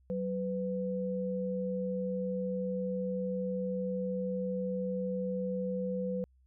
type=tone pair together; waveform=sine; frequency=187.29 / 500 Hz; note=F#3 / B4; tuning=+21 / +21 cents; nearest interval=octave + perfect fourth; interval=1700 cents; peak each=-34 / -34 dBFS; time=0.1-6.24 s; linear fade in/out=0 ms; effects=added 64 Hz sine -62 dBFS peak until 6.46 s